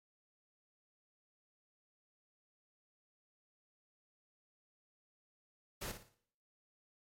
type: noise with echo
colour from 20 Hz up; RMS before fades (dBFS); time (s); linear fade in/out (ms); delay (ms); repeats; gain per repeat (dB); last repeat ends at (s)
pink; -42; 5.81-5.92; 10; 57; 4; -9; 6.148
effects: noise-tail reverb RT60 0.6 s tail -17 dB re dry + MP3 64 kbps